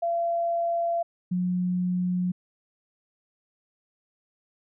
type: tone pair in turn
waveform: sine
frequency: 681 / 180.37 Hz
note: F5 / F#3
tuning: -44 / -44 cents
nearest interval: octave + major seventh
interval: 2300 cents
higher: first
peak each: -23 dBFS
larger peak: neither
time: 0.02-1.03 / 1.31-2.32 s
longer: neither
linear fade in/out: 10 ms
effects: none